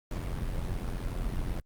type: noise with amplitude modulation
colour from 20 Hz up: brown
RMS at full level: -30 dBFS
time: 0.11-1.6 s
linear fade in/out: 2 ms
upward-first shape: sine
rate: 87.5 Hz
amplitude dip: 60%
effects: Opus 48 kbps